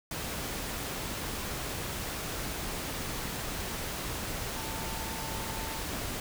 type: tone in noise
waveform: sine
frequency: 892 Hz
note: A5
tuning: 23 cents sharp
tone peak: -43 dBFS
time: 4.56-5.83 s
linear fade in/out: 2 ms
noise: pink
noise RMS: -36 dBFS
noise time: 0.11-6.2 s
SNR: -10 dB
effects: none